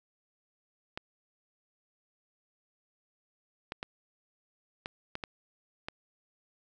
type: clicks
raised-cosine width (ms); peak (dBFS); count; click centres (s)
0.3; -20; 7; 0.975 / 3.721 / 3.829 / 4.859 / 5.154 / 5.238 / 5.885
effects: none